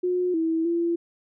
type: tone with pitch steps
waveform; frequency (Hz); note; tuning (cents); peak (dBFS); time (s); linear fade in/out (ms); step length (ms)
sine; 360.7 / 325.1 / 339.6; F#4 / E4 / F4; -44 / -24 / -48; -21; 0.03-0.96; 10; 310
effects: none